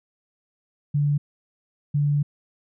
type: tone bursts at uneven times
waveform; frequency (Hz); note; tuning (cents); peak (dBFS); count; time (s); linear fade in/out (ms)
sine; 145.3; D3; -18; -18; 2; 0.94-1.18 / 1.94-2.23; 10
effects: none